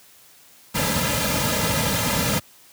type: noise with comb filter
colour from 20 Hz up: pink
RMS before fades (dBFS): -22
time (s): 0.74-2.4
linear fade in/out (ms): 20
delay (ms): 2.7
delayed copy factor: -1
effects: white hiss -51 dBFS RMS until 2.72 s + high-pass 60 Hz 12 dB/octave